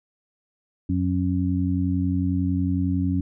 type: harmonic tone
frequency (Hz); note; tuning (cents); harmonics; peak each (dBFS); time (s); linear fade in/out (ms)
91; F#2; -28; 1 / 2 / 3; -24 / -26 / -24; 0.89-3.21; 5
effects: none